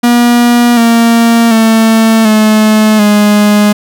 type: tone with pitch steps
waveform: 45% pulse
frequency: 240 / 231.6 / 223.4 / 215.6 / 208 Hz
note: B3 / A#3 / A3 / A3 / G#3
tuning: -49 / -11 / +27 / -35 / +3 cents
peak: -4 dBFS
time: 0.03-3.73 s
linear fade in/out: 10 ms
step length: 740 ms
effects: none